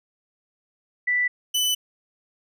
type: tone pair in turn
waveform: sine / sawtooth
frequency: 1975 / 2996 Hz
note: B6 / F#7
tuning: 0 / +21 cents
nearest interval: perfect fifth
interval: 721 cents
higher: second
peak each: -19 / -17 dBFS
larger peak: second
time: 1.07-1.28 / 1.54-1.75 s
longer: neither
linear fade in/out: 10 ms
effects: none